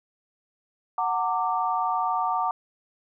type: chord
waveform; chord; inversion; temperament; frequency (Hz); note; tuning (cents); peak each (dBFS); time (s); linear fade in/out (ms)
sine; Gb augmented; none; equal with one note detuned; 740 / 912.1 / 1174.7; Gb5 / Bb5 / D6; 0 / -38 / 0; -27; 0.98-2.51; 2
effects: none